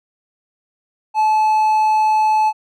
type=tone; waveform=triangle; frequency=864 Hz; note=A5; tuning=32 cents flat; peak=-10 dBFS; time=1.14-2.53 s; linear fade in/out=50 ms; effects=none